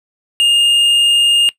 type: tone with tanh clipping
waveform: sine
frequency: 2828 Hz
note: F7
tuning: 21 cents sharp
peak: -10 dBFS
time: 0.4-1.49 s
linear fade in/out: 0 ms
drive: 7 dB
effects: noise-tail reverb RT60 0.1 s tail -19 dB re dry